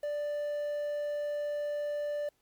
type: tone with quantisation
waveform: triangle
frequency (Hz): 587.3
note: D5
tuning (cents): 0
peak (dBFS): -29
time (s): 0.03-2.29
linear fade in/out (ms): 5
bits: 9
effects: pink hiss -73 dBFS RMS until 2.41 s + MP3 96 kbps